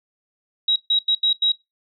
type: tone bursts at uneven times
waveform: sine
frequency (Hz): 3836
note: A#7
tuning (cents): +49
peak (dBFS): -15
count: 5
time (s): 0.68-0.76 / 0.9-0.99 / 1.08-1.15 / 1.23-1.33 / 1.42-1.52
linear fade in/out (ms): 5
effects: noise-tail reverb RT60 0.2 s tail -21 dB re dry

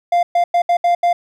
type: tone bursts at uneven times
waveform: triangle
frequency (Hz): 697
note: F5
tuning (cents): -4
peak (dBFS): -9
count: 6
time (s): 0.12-0.23 / 0.35-0.44 / 0.54-0.62 / 0.69-0.77 / 0.84-0.95 / 1.03-1.13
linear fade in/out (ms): 5
effects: none

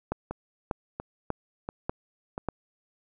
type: two click trains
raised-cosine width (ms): 1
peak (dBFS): -19 / -14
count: 4 / 5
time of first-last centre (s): 0.31-2.379 / 0.12-2.487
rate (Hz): 1.45 / 1.69
effects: none

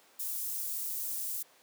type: high-pass noise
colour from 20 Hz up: white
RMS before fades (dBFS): -36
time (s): 0.19-1.43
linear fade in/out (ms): 10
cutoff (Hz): 9300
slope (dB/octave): 12
effects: pink hiss -61 dBFS RMS until 1.62 s + high-pass 400 Hz 12 dB/octave

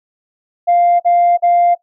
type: tone bursts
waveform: sine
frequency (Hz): 698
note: F5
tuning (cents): -1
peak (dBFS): -7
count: 3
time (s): 0.67-1.752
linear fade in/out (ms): 20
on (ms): 330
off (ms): 46
effects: noise-tail reverb RT60 0.1 s tail -17 dB re dry + tanh soft clip ceiling -5 dBFS

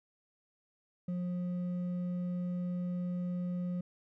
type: tone with hard clipping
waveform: sine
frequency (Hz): 178.3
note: F3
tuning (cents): +36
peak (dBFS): -34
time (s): 1.08-3.81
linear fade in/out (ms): 5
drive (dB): 4
effects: none

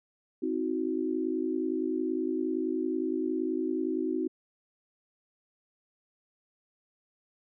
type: chord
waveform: sine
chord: C diminished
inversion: none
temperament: equal with one note detuned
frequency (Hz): 261.6 / 319.3 / 370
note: C4 / Eb4 / Gb4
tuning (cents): 0 / +45 / 0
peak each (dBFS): -33 / -31 / -32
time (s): 0.42-4.28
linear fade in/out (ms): 10
effects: none

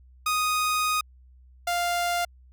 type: tone pair in turn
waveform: sawtooth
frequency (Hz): 1244.5 / 698.5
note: D#6 / F5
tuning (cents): 0 / 0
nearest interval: minor seventh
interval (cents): 1000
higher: first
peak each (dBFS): -19 / -20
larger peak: first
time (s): 0.26-1.01 / 1.67-2.25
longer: first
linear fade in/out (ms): 5
effects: added 63 Hz sine -50 dBFS peak until 2.52 s

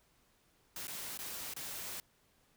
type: noise with dropouts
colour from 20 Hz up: white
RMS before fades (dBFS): -43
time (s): 0.76-2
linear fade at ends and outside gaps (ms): 1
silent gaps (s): 0.871-0.88 / 1.175-1.19 / 1.537-1.564
effects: pink hiss -71 dBFS RMS until 2.56 s

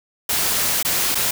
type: noise with dropouts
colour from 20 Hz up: white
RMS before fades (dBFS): -20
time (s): 0.29-1.31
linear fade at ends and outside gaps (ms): 5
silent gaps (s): 0.828-0.848 / 1.147-1.153
effects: none

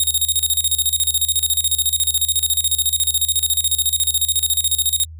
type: tone with tremolo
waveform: 10% pulse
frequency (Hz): 3729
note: A#7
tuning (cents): 0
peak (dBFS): -6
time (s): 0-5.05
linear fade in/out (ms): 2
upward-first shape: square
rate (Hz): 14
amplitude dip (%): 80
effects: added 80 Hz sine -33 dBFS peak until 5.19 s

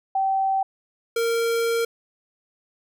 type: tone pair in turn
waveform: sine / square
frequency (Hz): 773 / 462.2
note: G5 / A#4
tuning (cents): -24 / -15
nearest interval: major sixth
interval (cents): 891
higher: first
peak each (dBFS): -19 / -21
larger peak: first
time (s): 0.15-0.63 / 1.16-1.85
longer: second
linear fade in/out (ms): 5
effects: none

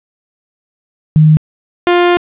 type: tone pair in turn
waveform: sine / sawtooth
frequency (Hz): 155 / 351.6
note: D#3 / F4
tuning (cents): -6 / +12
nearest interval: octave + major second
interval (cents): 1418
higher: second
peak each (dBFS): -3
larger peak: neither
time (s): 1.16-1.37 / 1.87-2.17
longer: second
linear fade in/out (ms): 0
effects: resampled to 8000 Hz + 7-bit

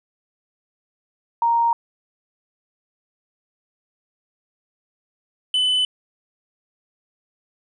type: tone pair in turn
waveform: sine / triangle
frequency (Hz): 932.3 / 3010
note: A#5 / F#7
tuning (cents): 0 / +29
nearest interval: octave + minor sixth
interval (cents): 2029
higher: second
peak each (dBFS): -15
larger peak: neither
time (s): 1.42-1.73 / 5.54-5.85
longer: neither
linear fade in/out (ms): 2
effects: resampled to 24000 Hz

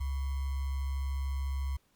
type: tone with sample-and-hold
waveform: sine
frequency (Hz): 68.1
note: C#2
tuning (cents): -30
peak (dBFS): -30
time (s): 0-1.77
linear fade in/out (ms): 10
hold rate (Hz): 1050
effects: pink hiss -71 dBFS RMS until 1.95 s + Opus 48 kbps

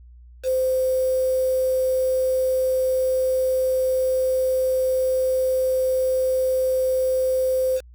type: tone with quantisation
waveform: sine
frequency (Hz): 517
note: C5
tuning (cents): -21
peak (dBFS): -18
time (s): 0.43-7.81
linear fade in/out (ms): 50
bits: 6
effects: added 60 Hz sine -43 dBFS peak until 7.94 s

